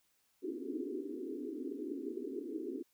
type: band-pass noise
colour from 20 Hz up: pink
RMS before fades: -41 dBFS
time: 0.42-2.83 s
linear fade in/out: 20 ms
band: 250 to 430 Hz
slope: 96 dB/octave
effects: white hiss -75 dBFS RMS until 2.93 s